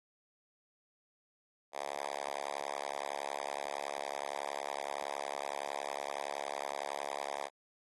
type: tone with high-pass filter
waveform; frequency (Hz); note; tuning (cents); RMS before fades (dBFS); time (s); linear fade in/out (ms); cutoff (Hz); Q
5% pulse; 70.8; C#2; +37; -40; 1.72-7.5; 50; 680; 1.8
effects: AAC 32 kbps